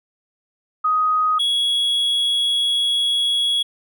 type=tone pair in turn; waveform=sine / triangle; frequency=1252 / 3342 Hz; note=D#6 / G#7; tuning=+10 / +10 cents; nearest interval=octave + perfect fourth; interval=1700 cents; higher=second; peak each=-15 dBFS; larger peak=neither; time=0.84-1.39 / 1.39-3.63 s; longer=second; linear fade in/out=10 ms; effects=none